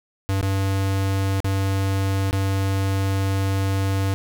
square tone with dropouts, 97.1 Hz, G2, 16 cents flat, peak -20 dBFS, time 0.29-4.14 s, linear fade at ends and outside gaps 0 ms, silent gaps 0.412-0.428 / 1.403-1.445 / 2.31-2.329 s, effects none

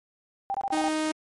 sine tone bursts, 789 Hz, G5, 11 cents sharp, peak -25 dBFS, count 6, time 0.5-0.883 s, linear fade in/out 0 ms, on 43 ms, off 25 ms
sawtooth tone, 311.1 Hz, D#4, in tune, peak -21 dBFS, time 0.72-1.12 s, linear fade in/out 10 ms
effects MP3 48 kbps

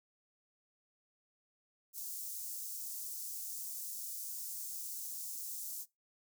white high-pass noise, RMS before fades -43 dBFS, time 1.93-5.86 s, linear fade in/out 50 ms, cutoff 5900 Hz, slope 24 dB/octave, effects noise-tail reverb RT60 0.2 s tail -21 dB re dry

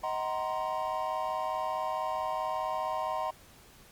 triangle chord, C half-diminished seventh, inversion first, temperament just, 627.9 / 753.5 / 941.9 / 1046.5 Hz, Eb5 / Gb5 / Bb5 / C6, +16 / +31 / +18 / 0 cents, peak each -34 dBFS, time 0.03-3.31 s, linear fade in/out 10 ms, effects pink hiss -56 dBFS RMS until 3.91 s + Opus 48 kbps

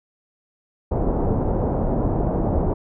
pink low-pass noise, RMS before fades -21 dBFS, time 0.91-2.74 s, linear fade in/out 10 ms, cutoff 770 Hz, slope 24 dB/octave, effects none

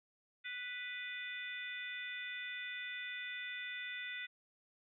harmonic tone with a mistuned harmonic, 493.9 Hz, B4, in tune, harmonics 3 / 4 / 5 / 6 / 7, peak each -48 / -44 / -48 / -58 / -49 dBFS, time 0.44-4.27 s, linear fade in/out 20 ms, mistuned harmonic 7, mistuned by +38 cents, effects none

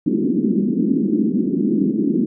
pink band-pass noise, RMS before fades -18 dBFS, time 0.06-2.26 s, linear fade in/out 5 ms, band 190 to 350 Hz, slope 48 dB/octave, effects none

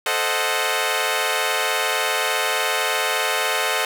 10% pulse chord, A diminished seventh, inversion none, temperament equal, 440 / 523.3 / 622.3 / 740 Hz, A4 / C5 / Eb5 / Gb5, 0 / 0 / 0 / 0 cents, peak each -17 dBFS, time 0.06-3.85 s, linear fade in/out 2 ms, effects none

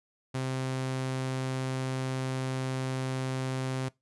sawtooth tone, 130.9 Hz, C3, 1 cent sharp, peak -26 dBFS, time 0.34-3.89 s, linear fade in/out 10 ms, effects noise-tail reverb RT60 0.2 s tail -22 dB re dry + resampled to 24000 Hz

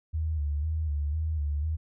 sine tone with vibrato, 76 Hz, D#2, 40 cents flat, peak -26 dBFS, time 0.13-1.77 s, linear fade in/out 20 ms, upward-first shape square, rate 2 Hz, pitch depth 69 cents each way, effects none

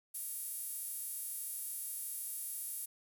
sawtooth tone with high-pass filter, 466.2 Hz, A#4, in tune, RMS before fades -42 dBFS, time 0.14-2.86 s, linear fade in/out 10 ms, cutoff 11000 Hz, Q 3.1, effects none

